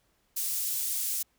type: high-pass noise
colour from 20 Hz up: pink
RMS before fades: -31 dBFS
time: 0.36-1.23 s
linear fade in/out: 10 ms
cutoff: 8700 Hz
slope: 12 dB/octave
effects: pink hiss -71 dBFS RMS until 1.38 s